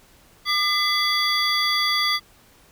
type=tone cluster; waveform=triangle; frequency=1202 / 2023 / 3389 / 4655 Hz; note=D6 / B6 / G#7 / D8; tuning=+40 / +41 / +34 / -16 cents; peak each=-23 dBFS; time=0.45-2.2 s; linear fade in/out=50 ms; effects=pink hiss -54 dBFS RMS until 2.71 s